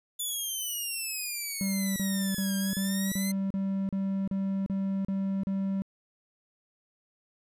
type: exponential two-way sweep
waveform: 5% pulse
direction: down then up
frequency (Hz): 3500 to 1600 to 2083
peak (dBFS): -23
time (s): 0.19-3.32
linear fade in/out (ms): 10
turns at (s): 2.56
type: tone bursts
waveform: triangle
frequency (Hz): 194.2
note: G3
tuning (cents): -16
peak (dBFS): -25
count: 11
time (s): 1.61-5.82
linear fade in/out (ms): 0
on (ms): 350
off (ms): 36
effects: resampled to 32000 Hz